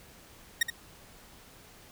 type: tone with echo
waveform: sawtooth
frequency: 1864.7 Hz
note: A#6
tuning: in tune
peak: -18 dBFS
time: 0.61-0.63 s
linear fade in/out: 5 ms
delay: 72 ms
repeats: 1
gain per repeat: -9 dB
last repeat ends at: 0.702 s
effects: pink hiss -54 dBFS RMS until 1.91 s